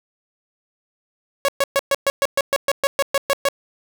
sawtooth tone bursts, 554.4 Hz, C#5, in tune, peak -11 dBFS, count 14, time 1.45-3.486 s, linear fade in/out 0 ms, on 34 ms, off 120 ms, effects none

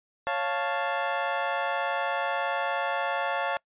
25% pulse chord, Db augmented, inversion none, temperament equal, 554.4 / 698.5 / 880 Hz, Db5 / F5 / A5, 0 / 0 / 0 cents, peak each -27 dBFS, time 0.27-3.57 s, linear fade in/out 0 ms, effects noise-tail reverb RT60 0.1 s tail -25 dB re dry + resampled to 8000 Hz

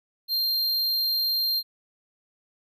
square tone, 4186 Hz, C8, in tune, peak -23 dBFS, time 0.28-1.63 s, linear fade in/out 50 ms, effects none

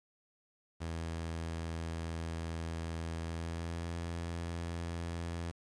sawtooth tone with pitch glide, 82.41 to 84.68 Hz, E2 to E2, 0 to +47 cents, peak -33 dBFS, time 0.8-5.52 s, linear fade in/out 20 ms, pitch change +47 cents, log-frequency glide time 3.21-3.93 s, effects resampled to 22050 Hz + 10-bit

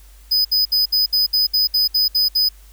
square tone bursts, 5000 Hz, D#8, 8 cents sharp, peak -14 dBFS, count 11, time 0.31-2.49 s, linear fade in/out 10 ms, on 140 ms, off 64 ms, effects added 49 Hz sine -42 dBFS peak until 2.72 s + white hiss -52 dBFS RMS until 2.72 s

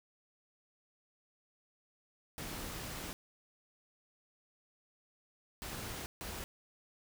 pink noise bursts at uneven times, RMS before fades -43 dBFS, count 3, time 2.38-3.13 / 5.62-6.06 / 6.21-6.44 s, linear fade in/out 0 ms, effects none

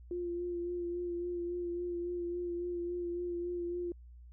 sine tone with vibrato, 349.2 Hz, F4, in tune, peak -34 dBFS, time 0.11-3.92 s, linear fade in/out 2 ms, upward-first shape sine, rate 3.6 Hz, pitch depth 21 cents each way, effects added 60 Hz sine -50 dBFS peak until 4.32 s

